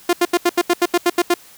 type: tone bursts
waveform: sawtooth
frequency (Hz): 349.9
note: F4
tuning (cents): +3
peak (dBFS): -8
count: 11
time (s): 0.09-1.341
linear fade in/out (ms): 5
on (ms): 41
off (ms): 80
effects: white hiss -45 dBFS RMS until 1.57 s